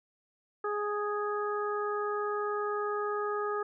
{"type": "harmonic tone", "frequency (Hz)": 415.3, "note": "G#4", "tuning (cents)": 0, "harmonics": [1, 2, 3, 4], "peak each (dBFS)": [-32, -40, -34, -42], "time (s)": [0.64, 3.63], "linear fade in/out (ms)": 5, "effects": []}